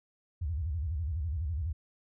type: tone with vibrato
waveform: sine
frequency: 77.78 Hz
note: D#2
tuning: in tune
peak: -30 dBFS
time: 0.41-1.73 s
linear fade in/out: 10 ms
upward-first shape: square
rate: 12 Hz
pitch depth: 200 cents each way
effects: none